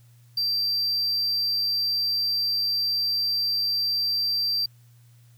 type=tone; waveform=triangle; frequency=4699 Hz; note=D8; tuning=in tune; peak=-21 dBFS; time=0.37-4.66 s; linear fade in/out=5 ms; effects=added 119 Hz sine -51 dBFS peak until 5.37 s + white hiss -64 dBFS RMS until 5.37 s